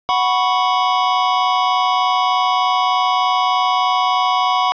square chord, F# suspended fourth, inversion none, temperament just, 740 / 986.7 / 1110 Hz, F#5 / B5 / C#6, 0 / -2 / +2 cents, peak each -19 dBFS, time 0.09-4.72 s, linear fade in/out 0 ms, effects resampled to 11025 Hz + 8-bit

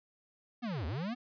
square linear two-way sweep, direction down then up, 255.1 to 70.5 to 255.1 Hz, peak -35 dBFS, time 0.62-1.15 s, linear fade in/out 20 ms, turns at 0.86 s, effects resampled to 11025 Hz

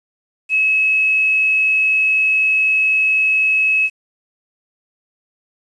sine tone with quantisation, 2576 Hz, E7, 41 cents flat, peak -12 dBFS, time 0.49-3.9 s, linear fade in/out 50 ms, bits 7, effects resampled to 24000 Hz

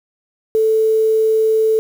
sine tone with quantisation, 440 Hz, A4, in tune, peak -11 dBFS, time 0.55-1.79 s, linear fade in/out 0 ms, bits 6, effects none

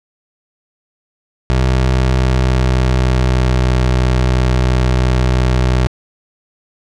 25% pulse tone with pitch glide, 64 to 62.94 Hz, C2 to B1, -38 to +33 cents, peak -7 dBFS, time 1.5-5.87 s, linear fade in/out 0 ms, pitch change -29 cents, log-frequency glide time 2.11-3.69 s, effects low-pass 6000 Hz 12 dB/octave

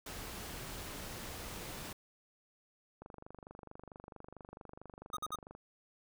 pink noise, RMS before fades -45 dBFS, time 0.06-1.93 s, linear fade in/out 5 ms
click train, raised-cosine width 1 ms, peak -35 dBFS, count 63, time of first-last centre 3.02-5.551 s, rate 24.5 Hz
square tone bursts, 1244.5 Hz, D#6, in tune, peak -37 dBFS, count 3, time 5.13-5.357 s, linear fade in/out 5 ms, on 39 ms, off 55 ms
effects none

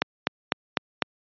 click train, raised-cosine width 0.3 ms, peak -4 dBFS, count 5, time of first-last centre 0.02-1.023 s, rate 3.99 Hz, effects high-pass 150 Hz 12 dB/octave + resampled to 11025 Hz

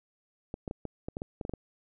clicks, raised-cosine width 2 ms, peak -22 dBFS, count 11, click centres 0.541 / 0.678 / 0.711 / 0.853 / 1.085 / 1.169 / 1.219 / 1.412 / 1.451 / 1.495 / 1.537 s, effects none

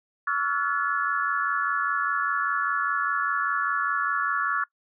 sine tone cluster, 1127 / 1347 / 1432 / 1714 Hz, C#6 / E6 / F6 / A6, +28 / +37 / +43 / -46 cents, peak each -28 dBFS, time 0.27-4.64 s, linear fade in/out 5 ms, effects noise-tail reverb RT60 0.1 s tail -23 dB re dry

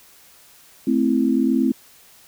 sine chord, A minor, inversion none, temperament equal, 220 / 261.6 / 329.6 Hz, A3 / C4 / E4, 0 / 0 / 0 cents, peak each -21 / -18 / -22 dBFS, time 0.87-1.72 s, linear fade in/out 5 ms, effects white hiss -50 dBFS RMS until 2.27 s

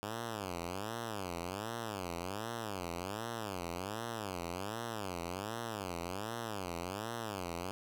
5% pulse tone with vibrato, 99.9 Hz, G2, 33 cents sharp, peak -27 dBFS, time 0.03-7.71 s, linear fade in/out 0 ms, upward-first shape sine, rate 1.3 Hz, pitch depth 280 cents each way, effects none

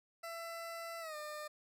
20% pulse tone with pitch glide, 669 to 602.9 Hz, E5 to D5, +25 to +45 cents, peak -38 dBFS, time 0.23-1.48 s, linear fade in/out 10 ms, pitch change -180 cents, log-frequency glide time 1-1.16 s, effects none

